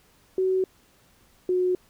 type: tone pair in turn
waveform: sine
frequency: 375.5 / 364.6 Hz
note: F#4 / F#4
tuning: +26 / -25 cents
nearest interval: minor second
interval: 51 cents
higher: first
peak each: -20 dBFS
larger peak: neither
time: 0.38-0.64 / 1.49-1.75 s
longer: neither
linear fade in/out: 2 ms
effects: pink hiss -60 dBFS RMS until 1.89 s